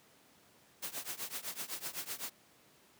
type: noise with tremolo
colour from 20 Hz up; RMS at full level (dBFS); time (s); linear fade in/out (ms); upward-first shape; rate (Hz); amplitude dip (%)
white; -38; 0.82-2.3; 10; triangle; 7.9; 95
effects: pink hiss -64 dBFS RMS until 2.99 s + high-pass 150 Hz 12 dB/octave